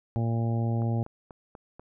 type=harmonic tone; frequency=115.4 Hz; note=A#2; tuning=17 cents flat; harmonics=1 / 2 / 3 / 4 / 5 / 6 / 7; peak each=-25 / -32 / -38 / -42 / -41 / -43 / -41 dBFS; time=0.16-1.03 s; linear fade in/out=0 ms
type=click train; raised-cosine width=1 ms; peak=-30 dBFS; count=5; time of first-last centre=0.82-1.796 s; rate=4.1 Hz
effects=none